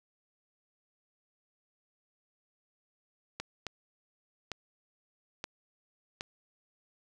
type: clicks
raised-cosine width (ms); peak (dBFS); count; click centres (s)
0.2; -19; 5; 3.4 / 3.667 / 4.517 / 5.441 / 6.209
effects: none